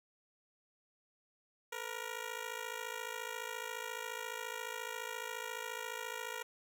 10% pulse ring-modulated tone, 472.5 Hz, A#4, 23 cents sharp, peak -29 dBFS, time 1.72-6.43 s, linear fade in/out 5 ms, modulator 27.2 Hz, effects none

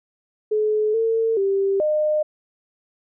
sine tone with pitch steps, 427.5 / 451.2 / 392.1 / 609 Hz, A4 / A4 / G4 / D#5, -50 / +44 / 0 / -37 cents, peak -17 dBFS, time 0.51-2.23 s, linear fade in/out 10 ms, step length 430 ms, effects none

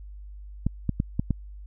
clicks, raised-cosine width 5 ms, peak -11 dBFS, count 5, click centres 0.666 / 0.893 / 1.001 / 1.195 / 1.307 s, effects added 50 Hz sine -39 dBFS peak until 1.66 s

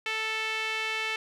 sawtooth tone with band-pass filter, 440 Hz, A4, in tune, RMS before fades -31 dBFS, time 0.06-1.16 s, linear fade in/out 2 ms, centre 2500 Hz, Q 2.4, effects none

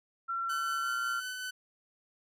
sine tone with pitch glide, 1359 to 1383.6 Hz, F6 to F6, -48 to -17 cents, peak -31 dBFS, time 0.28-1.21 s, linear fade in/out 20 ms, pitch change +31 cents, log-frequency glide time 0.81-0.89 s
sawtooth tone with tremolo, 1507 Hz, F#6, 31 cents sharp, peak -32 dBFS, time 0.49-1.51 s, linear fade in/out 10 ms, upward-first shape sine, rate 5.4 Hz, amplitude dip 25%
effects resampled to 32000 Hz

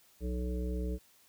harmonic tone with a mistuned harmonic, 62 Hz, B1, 7 cents sharp, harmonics 1 / 3 / 5 / 7 / 9, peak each -33 / -40 / -43 / -42 / -49 dBFS, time 0.2-0.99 s, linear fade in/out 50 ms, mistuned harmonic 3, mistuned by -44 cents, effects white hiss -64 dBFS RMS until 1.28 s

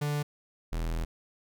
45% pulse tone pair in turn, 146.83 / 41.07 Hz, D3 / E1, 0 / -6 cents, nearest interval octave + minor seventh, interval 2206 cents, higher first, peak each -28 / -29 dBFS, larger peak first, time 0.01-0.23 / 0.72-1.05 s, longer second, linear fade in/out 10 ms, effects none

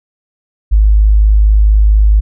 sine tone, 52.2 Hz, G#1, 10 cents sharp, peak -4 dBFS, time 0.71-2.21 s, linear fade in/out 20 ms, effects none

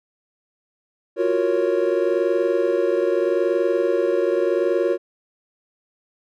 triangle chord, Gb major seventh, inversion third, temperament equal, 349.2 / 370 / 466.2 / 554.4 Hz, F4 / Gb4 / Bb4 / Db5, 0 / 0 / 0 / 0 cents, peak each -21 dBFS, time 1.16-4.98 s, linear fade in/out 50 ms, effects none

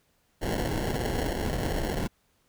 pink noise with sample-and-hold, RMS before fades -29 dBFS, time 0.41-2.08 s, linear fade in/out 20 ms, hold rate 1225 Hz, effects pink hiss -69 dBFS RMS until 2.48 s

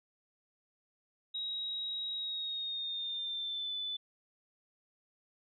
sine tone with pitch glide, 3815 to 3498 Hz, A#7 to A7, +39 to -11 cents, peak -35 dBFS, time 1.34-3.97 s, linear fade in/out 10 ms, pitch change -150 cents, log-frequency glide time 2.15-3.75 s, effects none

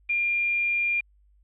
sine tone with quantisation, 2400 Hz, D7, 37 cents sharp, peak -22 dBFS, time 0.09-1.01 s, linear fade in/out 10 ms, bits 7, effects added 50 Hz sine -57 dBFS peak until 1.43 s + resampled to 8000 Hz

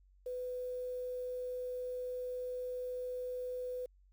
sine tone with quantisation, 499.9 Hz, B4, 21 cents sharp, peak -37 dBFS, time 0.26-3.86 s, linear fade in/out 5 ms, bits 10, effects added 47 Hz sine -62 dBFS peak until 4.12 s

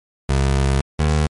25% pulse tone pair in turn, 68 / 75.95 Hz, C#2 / D#2, -33 / -41 cents, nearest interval major second, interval 192 cents, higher second, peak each -11 dBFS, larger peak neither, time 0.29-0.81 / 0.99-1.27 s, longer first, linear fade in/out 5 ms, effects MP3 48 kbps

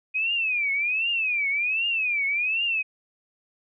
sine tone with vibrato, 2489 Hz, D#7, in tune, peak -22 dBFS, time 0.14-2.83 s, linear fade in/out 20 ms, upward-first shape triangle, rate 1.3 Hz, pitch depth 230 cents each way, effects none

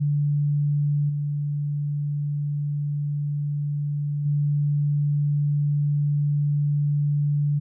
sine tone with level steps, 145.7 Hz, D3, 13 cents flat, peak -19 / -23 / -19 dBFS, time 0-7.6 s, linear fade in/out 20 ms, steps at 1.09 / 4.25 s, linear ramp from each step 10 ms, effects none

